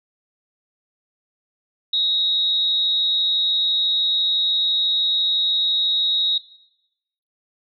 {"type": "tone with amplitude modulation", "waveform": "sine", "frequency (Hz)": 3783, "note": "A#7", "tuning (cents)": 25, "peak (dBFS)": -15, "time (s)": [1.93, 6.38], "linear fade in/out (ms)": 5, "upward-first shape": "sine", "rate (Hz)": 274, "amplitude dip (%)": 55, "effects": ["noise-tail reverb RT60 0.9 s tail -18 dB re dry"]}